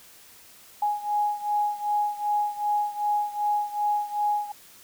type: beating tone pair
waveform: sine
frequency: 830.6 / 833.2 Hz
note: G#5 / G#5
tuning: 0 / +5 cents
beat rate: 2.6 Hz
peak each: -25 / -28 dBFS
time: 0.82-4.52 s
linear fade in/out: 5 ms
effects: white hiss -51 dBFS RMS until 4.83 s